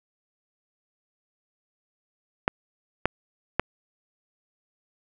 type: clicks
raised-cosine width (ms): 0.5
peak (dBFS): -5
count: 3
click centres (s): 2.479 / 3.056 / 3.596
effects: none